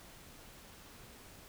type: silence
effects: pink hiss -55 dBFS RMS until 1.48 s